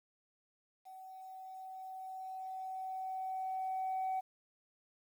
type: tone with level ramp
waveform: sine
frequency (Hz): 756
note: F#5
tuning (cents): +37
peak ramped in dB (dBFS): -49 to -31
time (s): 0.85-4.21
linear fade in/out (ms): 20
effects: tanh soft clip ceiling -31 dBFS + 11-bit